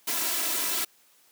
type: noise with comb filter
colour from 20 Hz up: white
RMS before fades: -28 dBFS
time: 0.07-0.85 s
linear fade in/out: 10 ms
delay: 3 ms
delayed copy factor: +1
effects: white hiss -61 dBFS RMS until 1.31 s + high-pass 200 Hz 12 dB/octave